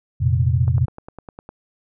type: chord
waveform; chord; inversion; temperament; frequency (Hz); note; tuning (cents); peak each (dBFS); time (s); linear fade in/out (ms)
sine; F suspended fourth; none; equal; 87.31 / 116.54 / 130.81; F2 / Bb2 / C3; 0 / 0 / 0; -19; 0.2-0.86; 20
type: click train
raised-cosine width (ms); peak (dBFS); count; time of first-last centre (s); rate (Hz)
1; -22; 9; 0.68-1.491; 9.87
effects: none